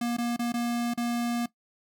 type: tone with dropouts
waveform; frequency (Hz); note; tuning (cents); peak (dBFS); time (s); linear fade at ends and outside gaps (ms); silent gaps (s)
square; 237.7; A#3; +34; -27; 0.01-1.46; 5; 0.168-0.183 / 0.364-0.392 / 0.522-0.539 / 0.938-0.975
effects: noise-tail reverb RT60 0.1 s tail -18 dB re dry